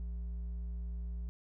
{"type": "tone with hard clipping", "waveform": "sine", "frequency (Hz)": 58.27, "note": "A#1", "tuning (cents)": 0, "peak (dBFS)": -38, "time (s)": [0, 1.29], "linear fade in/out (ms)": 0, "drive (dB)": 4, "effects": []}